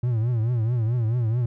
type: tone with vibrato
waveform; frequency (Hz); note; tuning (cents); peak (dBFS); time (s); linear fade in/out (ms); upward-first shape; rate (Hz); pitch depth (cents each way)
triangle; 116.54; A#2; 0; -18; 0.03-1.46; 5; triangle; 4.6; 150
effects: none